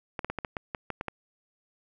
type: clicks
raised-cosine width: 0.5 ms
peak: -17 dBFS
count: 10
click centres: 0.192 / 0.246 / 0.3 / 0.387 / 0.448 / 0.568 / 0.748 / 0.903 / 1.011 / 1.083 s
effects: none